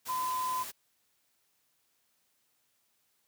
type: tone in noise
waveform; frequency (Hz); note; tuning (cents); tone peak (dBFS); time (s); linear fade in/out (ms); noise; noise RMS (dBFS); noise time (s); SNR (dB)
sine; 1017; C6; -50; -30; 0.08-0.64; 20; white; -42; 0.05-0.72; +9
effects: white hiss -74 dBFS RMS until 3.27 s + high-pass 60 Hz 12 dB/octave